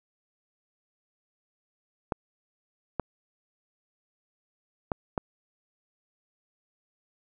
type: clicks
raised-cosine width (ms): 1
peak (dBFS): -13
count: 4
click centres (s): 2.122 / 2.997 / 4.918 / 5.178
effects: none